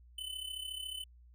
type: tone with amplitude modulation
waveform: square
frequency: 3024 Hz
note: F#7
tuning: 37 cents sharp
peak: -37 dBFS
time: 0.18-1.04 s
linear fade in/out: 5 ms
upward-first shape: sine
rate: 34 Hz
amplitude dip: 70%
effects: added 60 Hz sine -56 dBFS peak until 1.34 s